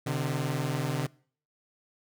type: tone pair together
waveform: sawtooth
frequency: 129.72 / 150 Hz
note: C3 / D3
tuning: -15 / +37 cents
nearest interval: minor third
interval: 252 cents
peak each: -27 dBFS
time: 0.06-1.07 s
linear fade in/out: 10 ms
effects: noise-tail reverb RT60 0.5 s tail -24 dB re dry